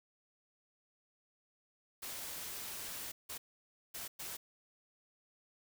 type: noise bursts at uneven times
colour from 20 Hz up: white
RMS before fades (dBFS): -44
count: 4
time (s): 2.02-3.12 / 3.29-3.38 / 3.94-4.08 / 4.19-4.37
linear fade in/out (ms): 10
effects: none